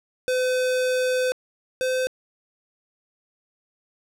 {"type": "tone pair in turn", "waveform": "square", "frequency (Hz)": [508, 513.6], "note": ["B4", "C5"], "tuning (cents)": [49, -32], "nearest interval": "unison", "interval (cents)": 19, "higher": "second", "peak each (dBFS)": [-21, -22], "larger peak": "first", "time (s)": [[0.28, 1.32], [1.81, 2.07]], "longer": "first", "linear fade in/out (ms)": 0, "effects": ["low-pass 11000 Hz 12 dB/octave", "10-bit"]}